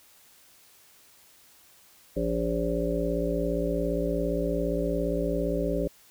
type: harmonic tone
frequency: 57.4 Hz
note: A#1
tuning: 26 cents flat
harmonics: 1 / 3 / 5 / 7 / 9 / 10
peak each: -32 / -32 / -32 / -32 / -32 / -32 dBFS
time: 2.16-5.88 s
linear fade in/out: 10 ms
effects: white hiss -57 dBFS RMS until 6.1 s